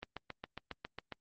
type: click train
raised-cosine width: 0.3 ms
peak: -24 dBFS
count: 9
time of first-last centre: 0.03-1.123 s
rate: 7.32 Hz
effects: low-pass 5000 Hz 12 dB/octave + Opus 24 kbps